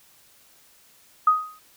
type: tone with exponential decay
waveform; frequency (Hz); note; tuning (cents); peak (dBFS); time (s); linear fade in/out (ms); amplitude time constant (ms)
sine; 1251; D#6; +9; -11; 1.27-1.59; 5; 68
effects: white hiss -56 dBFS RMS until 1.76 s